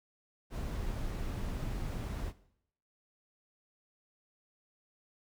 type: noise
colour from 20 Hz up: brown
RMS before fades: -37 dBFS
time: 0.5-2.33 s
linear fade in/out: 50 ms
effects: noise-tail reverb RT60 0.7 s tail -17 dB re dry